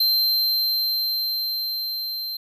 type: tone with level ramp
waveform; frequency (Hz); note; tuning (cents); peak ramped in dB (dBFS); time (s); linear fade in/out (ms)
square; 4130; C8; -23; -17 to -28; 0-2.37; 5
effects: none